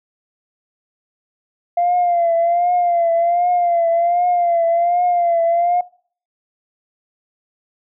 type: tone with vibrato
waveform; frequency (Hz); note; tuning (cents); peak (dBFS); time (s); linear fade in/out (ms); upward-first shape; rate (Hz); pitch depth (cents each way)
sine; 692; F5; -16; -12; 1.77-5.81; 5; triangle; 1.3; 64
effects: noise-tail reverb RT60 0.5 s tail -22 dB re dry + tanh soft clip ceiling -9 dBFS